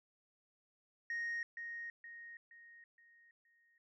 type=tone with echo; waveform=sine; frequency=1865 Hz; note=A#6; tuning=in tune; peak=-35 dBFS; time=1.1-1.43 s; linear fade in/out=2 ms; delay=470 ms; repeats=5; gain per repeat=-7 dB; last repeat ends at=3.78 s; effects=tanh soft clip ceiling -35 dBFS